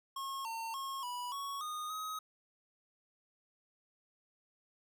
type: tone with pitch steps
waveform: square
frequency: 1085 / 908 / 1084 / 980 / 1113 / 1232 / 1265 Hz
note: C#6 / A#5 / C#6 / B5 / C#6 / D#6 / D#6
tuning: -37 / -46 / -39 / -14 / +7 / -17 / +28 cents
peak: -39 dBFS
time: 0.16-2.19 s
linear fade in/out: 5 ms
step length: 290 ms
effects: none